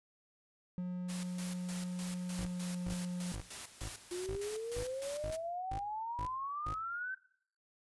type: tone with pitch glide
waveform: triangle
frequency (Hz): 180 to 178.65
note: F#3 to F3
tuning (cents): -47 to +40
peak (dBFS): -33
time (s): 0.78-3.32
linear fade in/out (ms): 0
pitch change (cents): -13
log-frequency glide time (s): 2.31-2.71
type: noise with tremolo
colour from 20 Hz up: white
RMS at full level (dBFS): -45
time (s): 1.08-5.37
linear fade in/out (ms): 20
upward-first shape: square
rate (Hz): 3.3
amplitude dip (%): 70
type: tone bursts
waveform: 25% pulse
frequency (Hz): 53.4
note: G#1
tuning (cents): +49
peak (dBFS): -36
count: 10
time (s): 2.39-6.74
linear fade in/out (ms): 0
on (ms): 75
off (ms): 400
type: exponential sweep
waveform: sine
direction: up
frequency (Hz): 349.2 to 1556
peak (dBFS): -37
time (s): 4.11-7.15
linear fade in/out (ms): 10
effects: noise-tail reverb RT60 0.6 s tail -19 dB re dry + resampled to 24000 Hz